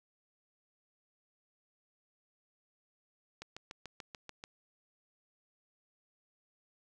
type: click train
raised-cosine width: 0.2 ms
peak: -27 dBFS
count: 8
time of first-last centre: 3.42-4.439 s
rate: 6.87 Hz
effects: none